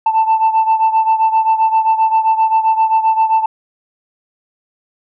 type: beating tone pair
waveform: sine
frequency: 884 / 891.6 Hz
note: A5 / A5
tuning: +8 / +23 cents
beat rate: 7.6 Hz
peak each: -10 / -14 dBFS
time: 0.06-3.46 s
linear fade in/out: 5 ms
effects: tanh soft clip ceiling -6 dBFS